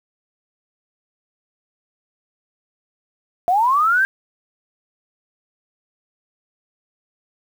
sine linear sweep, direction up, 679 to 1613 Hz, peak -13 dBFS, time 3.48-4.05 s, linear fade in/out 0 ms, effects 7-bit

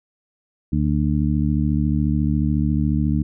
harmonic tone, 74.1 Hz, D2, 16 cents sharp, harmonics 1 / 2 / 3 / 4, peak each -22 / -21 / -22 / -25 dBFS, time 0.72-3.23 s, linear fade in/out 10 ms, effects none

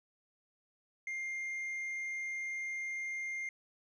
sine tone with tanh clipping, 2111 Hz, C7, 15 cents sharp, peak -37 dBFS, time 1.07-3.49 s, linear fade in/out 2 ms, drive 3 dB, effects none

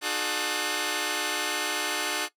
5% pulse tone cluster, 300.1 / 360.1 / 425.6 / 1514 Hz, D4 / F#4 / G#4 / F#6, +38 / -47 / +42 / +39 cents, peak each -21 dBFS, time 0.01-2.29 s, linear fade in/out 50 ms, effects noise-tail reverb RT60 0.1 s tail -18 dB re dry + low-pass 11000 Hz 12 dB/octave

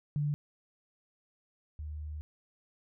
sine tone pair in turn, 146.83 / 75.78 Hz, D3 / D#2, 0 / -45 cents, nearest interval major seventh, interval 1145 cents, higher first, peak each -28 / -37 dBFS, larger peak first, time 0.16-0.34 / 1.79-2.21 s, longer second, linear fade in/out 0 ms, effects none

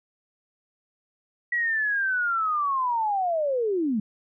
sine linear sweep, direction down, 1940 to 199.3 Hz, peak -22 dBFS, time 1.52-4 s, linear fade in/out 5 ms, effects none

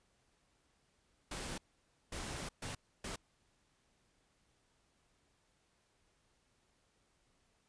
pink noise bursts at uneven times, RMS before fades -43 dBFS, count 4, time 1.31-1.58 / 2.12-2.49 / 2.62-2.75 / 3.04-3.16 s, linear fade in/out 5 ms, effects pink hiss -75 dBFS RMS until 7.68 s + resampled to 22050 Hz

